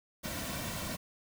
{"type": "noise with comb filter", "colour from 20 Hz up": "pink", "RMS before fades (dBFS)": -38, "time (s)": [0.23, 0.97], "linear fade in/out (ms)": 20, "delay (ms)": 2.4, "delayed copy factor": -0.65, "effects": []}